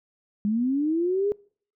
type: linear sweep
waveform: sine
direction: up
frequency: 201.2 to 418.4 Hz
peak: -21 dBFS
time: 0.45-1.32 s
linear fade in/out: 0 ms
effects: noise-tail reverb RT60 0.5 s tail -25 dB re dry